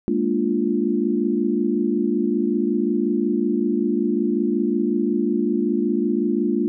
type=chord; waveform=sine; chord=Bb dominant seventh; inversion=third; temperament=equal; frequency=207.7 / 233.1 / 293.7 / 349.2 Hz; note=Ab3 / Bb3 / D4 / F4; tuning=0 / 0 / 0 / 0 cents; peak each=-24 / -23 / -24 / -23 dBFS; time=0.08-6.68 s; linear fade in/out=0 ms; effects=none